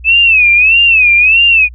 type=tone with vibrato; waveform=sine; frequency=2580 Hz; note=E7; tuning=38 cents flat; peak=-4 dBFS; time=0.04-1.69 s; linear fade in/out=50 ms; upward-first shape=sine; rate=1.6 Hz; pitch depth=140 cents each way; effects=added 60 Hz sine -28 dBFS peak until 1.74 s